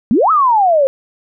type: exponential two-way sweep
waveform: sine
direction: up then down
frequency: 200.1 to 1318.5 to 524 Hz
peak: -8 dBFS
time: 0.11-0.87 s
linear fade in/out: 0 ms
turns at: 0.31 s
effects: none